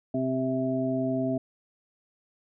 harmonic tone, 130.81 Hz, C3, in tune, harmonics 1 / 2 / 3 / 5, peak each -34 / -27 / -35 / -30 dBFS, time 0.14-1.38 s, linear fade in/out 5 ms, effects none

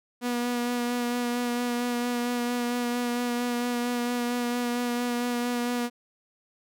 sawtooth tone with vibrato, 242.2 Hz, B3, 34 cents flat, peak -22 dBFS, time 0.21-5.9 s, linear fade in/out 50 ms, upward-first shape sine, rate 4.4 Hz, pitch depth 17 cents each way, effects none

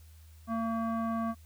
square tone with low-pass filter, 227.2 Hz, A#3, 44 cents flat, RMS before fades -32 dBFS, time 0.47-1.35 s, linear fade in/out 50 ms, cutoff 1100 Hz, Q 2.8, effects added 79 Hz sine -51 dBFS peak until 1.45 s + white hiss -64 dBFS RMS until 1.45 s

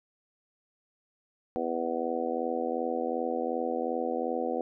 harmonic tone, 82.7 Hz, E2, 6 cents sharp, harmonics 3 / 4 / 5 / 6 / 7 / 8 / 9, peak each -36 / -36 / -38 / -32 / -40 / -41 / -35 dBFS, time 1.56-4.61 s, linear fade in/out 0 ms, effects none

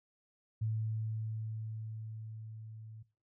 sine tone with level ramp, 110 Hz, A2, in tune, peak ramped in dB -31 to -47 dBFS, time 0.61-3.03 s, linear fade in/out 10 ms, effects noise-tail reverb RT60 0.3 s tail -18 dB re dry

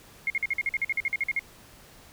sine tone bursts, 2145 Hz, C7, 42 cents sharp, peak -23 dBFS, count 15, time 0.27-1.393 s, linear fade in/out 2 ms, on 31 ms, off 47 ms, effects pink hiss -52 dBFS RMS until 2.12 s

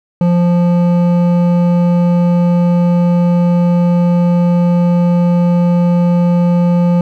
triangle tone with hard clipping, 174.61 Hz, F3, in tune, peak -10 dBFS, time 0.21-7.01 s, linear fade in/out 2 ms, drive 14 dB, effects none

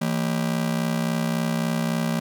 45% pulse ring-modulated tone, 196.7 Hz, G3, 6 cents sharp, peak -19 dBFS, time 0.01-2.2 s, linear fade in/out 10 ms, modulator 31.8 Hz, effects none

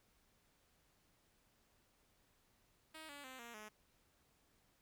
5% pulse tone with pitch steps, 315.8 / 286.3 / 259.5 / 235.2 / 213.2 Hz, D#4 / D4 / C4 / A#3 / G#3, +26 / -44 / -14 / +16 / +46 cents, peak -40 dBFS, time 2.94-3.69 s, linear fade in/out 10 ms, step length 150 ms, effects pink hiss -75 dBFS RMS until 4.81 s

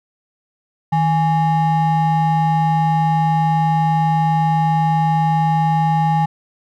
triangle ring-modulated tone, 493.9 Hz, B4, in tune, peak -8 dBFS, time 0.92-6.26 s, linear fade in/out 10 ms, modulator 336 Hz, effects none

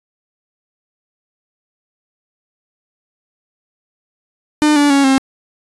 45% pulse tone with pitch steps, 301.3 / 289.5 / 278.2 / 267.3 Hz, D4 / D4 / C#4 / C4, +44 / -25 / +6 / +37 cents, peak -9 dBFS, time 4.62-5.18 s, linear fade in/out 0 ms, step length 140 ms, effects resampled to 24000 Hz

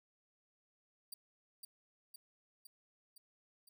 5% pulse tone with echo, 4699 Hz, D8, in tune, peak -37 dBFS, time 1.12-1.14 s, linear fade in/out 5 ms, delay 510 ms, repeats 5, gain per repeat -3 dB, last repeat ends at 3.69 s, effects none

